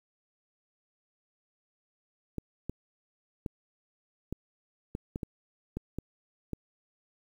clicks, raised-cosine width 3 ms, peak -21 dBFS, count 10, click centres 2.383 / 2.696 / 3.462 / 4.326 / 4.951 / 5.159 / 5.232 / 5.77 / 5.986 / 6.533 s, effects 9-bit

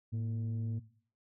sine tone pair together, 110.01 / 233.1 Hz, A2 / A#3, 0 / 0 cents, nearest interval octave + minor second, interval 1300 cents, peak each -31 / -40 dBFS, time 0.12-0.8 s, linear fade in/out 20 ms, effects noise-tail reverb RT60 0.5 s tail -18 dB re dry + tanh soft clip ceiling -30 dBFS

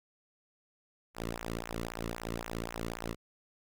sawtooth tone with flanger, 57.1 Hz, A#1, 35 cents flat, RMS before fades -39 dBFS, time 1.14-3.16 s, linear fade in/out 50 ms, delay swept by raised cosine 0.21 to 1.31 ms, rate 3.8 Hz, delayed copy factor -0.95, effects none

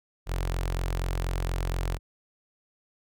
sawtooth tone with notch filter, 44.2 Hz, F1, 22 cents sharp, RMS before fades -29 dBFS, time 0.26-1.99 s, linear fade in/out 50 ms, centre 230 Hz, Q 1.3, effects none

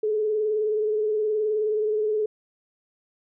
sine tone with vibrato, 427.6 Hz, A4, 49 cents flat, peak -21 dBFS, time 0.03-2.26 s, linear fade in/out 5 ms, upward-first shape triangle, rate 19 Hz, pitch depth 46 cents each way, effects none

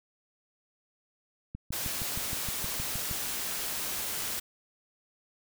click train, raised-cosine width 5 ms, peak -25 dBFS, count 11, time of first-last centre 1.55-3.112 s, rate 6.4 Hz
white noise, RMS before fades -34 dBFS, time 1.72-4.4 s, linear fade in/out 10 ms
effects none

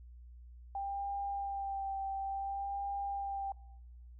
sine tone with vibrato, 790 Hz, G5, 13 cents sharp, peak -35 dBFS, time 0.75-3.52 s, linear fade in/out 2 ms, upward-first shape sine, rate 0.57 Hz, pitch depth 21 cents each way, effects noise-tail reverb RT60 1.0 s tail -23 dB re dry + added 60 Hz sine -50 dBFS peak until 4.19 s

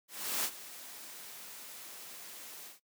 white noise with ADSR envelope, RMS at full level -32 dBFS, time 0.08-2.8 s, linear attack 360 ms, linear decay 62 ms, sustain -16 dB, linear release 140 ms, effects noise-tail reverb RT60 0.1 s tail -19 dB re dry + high-pass 200 Hz 12 dB/octave

